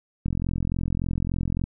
click train, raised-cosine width 5 ms, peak -14 dBFS, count 61, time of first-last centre 0.26-1.639 s, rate 43.5 Hz, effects none

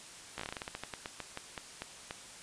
slowing click train, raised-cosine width 0.3 ms, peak -22 dBFS, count 19, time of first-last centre 0.38-2.109 s, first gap 15 ms, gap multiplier 1.19, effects white hiss -50 dBFS RMS until 2.42 s + resampled to 22050 Hz

